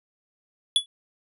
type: tone with exponential decay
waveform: square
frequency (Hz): 3410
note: G#7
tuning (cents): +45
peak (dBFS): -13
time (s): 0.76-0.86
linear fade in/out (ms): 1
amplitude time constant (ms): 20
effects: resampled to 32000 Hz